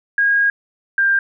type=tone pair in turn; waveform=sine; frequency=1634 / 1591.2 Hz; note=G#6 / G6; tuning=-29 / +25 cents; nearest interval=unison; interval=46 cents; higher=first; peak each=-12 dBFS; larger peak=neither; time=0.18-0.5 / 0.98-1.19 s; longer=first; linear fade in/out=2 ms; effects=none